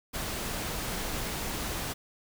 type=noise; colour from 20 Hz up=pink; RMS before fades=-34 dBFS; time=0.13-1.94 s; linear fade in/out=20 ms; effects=none